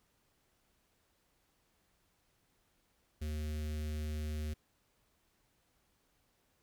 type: tone with notch filter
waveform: square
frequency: 76.1 Hz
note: D#2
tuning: 38 cents flat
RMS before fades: -38 dBFS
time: 3.21-4.54 s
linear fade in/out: 10 ms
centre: 930 Hz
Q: 0.62
effects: pink hiss -75 dBFS RMS until 6.62 s